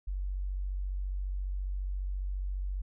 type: tone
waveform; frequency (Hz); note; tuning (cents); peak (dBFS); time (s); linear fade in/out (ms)
sine; 47.3; F#1; +39; -31; 0.07-2.82; 10
effects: none